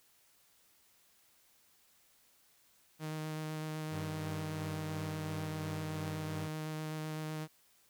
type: tone with vibrato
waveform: sawtooth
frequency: 155.56 Hz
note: D#3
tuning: in tune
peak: -34 dBFS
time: 2.99-7.48 s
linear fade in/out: 50 ms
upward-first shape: square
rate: 7.9 Hz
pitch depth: 8 cents each way
type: tone with tremolo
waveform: sawtooth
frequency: 98 Hz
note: G2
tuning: in tune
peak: -37 dBFS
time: 3.9-6.5 s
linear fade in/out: 50 ms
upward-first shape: sine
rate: 2.9 Hz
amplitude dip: 35%
effects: white hiss -68 dBFS RMS until 7.89 s